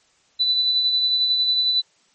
sine tone with tremolo, 3985 Hz, B7, 15 cents sharp, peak -15 dBFS, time 0.39-1.82 s, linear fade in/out 20 ms, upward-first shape sine, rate 11 Hz, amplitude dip 35%, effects white hiss -60 dBFS RMS until 2.14 s + MP3 32 kbps

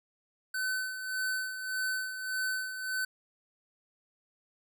square tone with tremolo, 1518 Hz, F#6, 44 cents sharp, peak -30 dBFS, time 0.54-3.05 s, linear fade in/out 5 ms, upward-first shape sine, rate 1.7 Hz, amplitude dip 60%, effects none

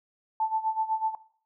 sine tone with tremolo, 880 Hz, A5, in tune, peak -22 dBFS, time 0.4-1.15 s, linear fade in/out 2 ms, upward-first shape sine, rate 8 Hz, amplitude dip 80%, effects noise-tail reverb RT60 0.5 s tail -18 dB re dry

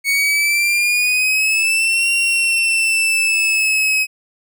40% pulse exponential two-way sweep, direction up then down, 2218 to 2756 to 2544 Hz, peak -13 dBFS, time 0.04-4.07 s, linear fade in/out 50 ms, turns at 2.11 s, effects none

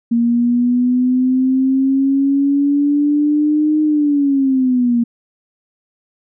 sine linear two-way sweep, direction up then down, 233.1 to 307.2 to 233.1 Hz, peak -11 dBFS, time 0.11-5.04 s, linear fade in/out 10 ms, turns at 3.82 s, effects none

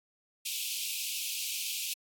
pink high-pass noise, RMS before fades -35 dBFS, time 0.45-1.94 s, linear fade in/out 10 ms, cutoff 2400 Hz, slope 96 dB/octave, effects AAC 64 kbps

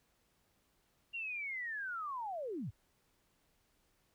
sine linear sweep, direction down, 2800 to 76.2 Hz, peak -38 dBFS, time 1.13-2.71 s, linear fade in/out 20 ms, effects pink hiss -75 dBFS RMS until 4.14 s

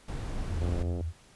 brown noise, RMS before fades -34 dBFS, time 0.08-0.83 s, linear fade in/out 5 ms
sine tone with vibrato, 82.41 Hz, E2, in tune, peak -30 dBFS, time 0.48-1.13 s, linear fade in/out 50 ms, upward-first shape sine, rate 15 Hz, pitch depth 73 cents each way
click train, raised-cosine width 2 ms, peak -24 dBFS, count 35, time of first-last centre 0.62-1.009 s, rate 87.4 Hz
effects pink hiss -58 dBFS RMS until 1.35 s + resampled to 24000 Hz

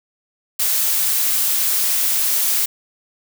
blue noise, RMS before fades -18 dBFS, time 0.59-2.66 s, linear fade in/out 10 ms, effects none

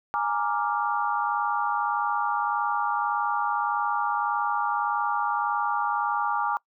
sine chord, Bb dominant seventh, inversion third, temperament equal, 830.6 / 932.3 / 1174.7 / 1396.9 Hz, Ab5 / Bb5 / D6 / F6, 0 / 0 / 0 / 0 cents, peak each -28 / -29 / -28 / -32 dBFS, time 0.14-6.57 s, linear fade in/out 0 ms, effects noise-tail reverb RT60 0.1 s tail -23 dB re dry

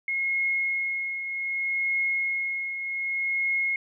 sine tone with tremolo, 2161 Hz, C#7, 45 cents flat, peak -22 dBFS, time 0.08-3.76 s, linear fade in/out 2 ms, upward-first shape triangle, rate 0.65 Hz, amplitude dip 60%, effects none

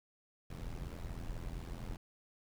brown noise with amplitude modulation, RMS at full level -39 dBFS, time 0.5-1.97 s, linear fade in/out 5 ms, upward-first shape sine, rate 84.5 Hz, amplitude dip 85%, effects none

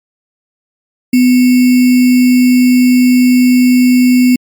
sine tone with sample-and-hold, 250 Hz, B3, 21 cents sharp, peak -4 dBFS, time 1.13-4.36 s, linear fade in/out 5 ms, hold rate 2450 Hz, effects MP3 96 kbps

